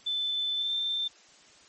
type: tone with pitch glide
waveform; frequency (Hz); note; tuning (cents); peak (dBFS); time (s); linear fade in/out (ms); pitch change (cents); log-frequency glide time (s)
sine; 3520 to 3569; A7 to A7; 0 to +24; -27; 0.06-1.08; 10; +24; 0.56-0.72
effects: white hiss -56 dBFS RMS until 1.68 s + MP3 32 kbps